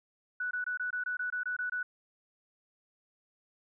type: tone bursts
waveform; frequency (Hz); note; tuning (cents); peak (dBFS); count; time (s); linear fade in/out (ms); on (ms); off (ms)
sine; 1480; F#6; 0; -31; 11; 0.4-1.83; 5; 110; 22
effects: none